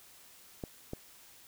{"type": "clicks", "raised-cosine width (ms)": 2, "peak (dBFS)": -24, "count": 2, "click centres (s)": [0.638, 0.934], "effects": ["white hiss -57 dBFS RMS until 1.47 s"]}